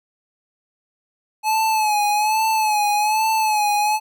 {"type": "tone with vibrato", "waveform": "square", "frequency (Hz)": 855, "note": "A5", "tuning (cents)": -50, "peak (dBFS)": -17, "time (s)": [1.43, 4], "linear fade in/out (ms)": 50, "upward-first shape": "sine", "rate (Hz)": 1.2, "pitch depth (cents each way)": 57, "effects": []}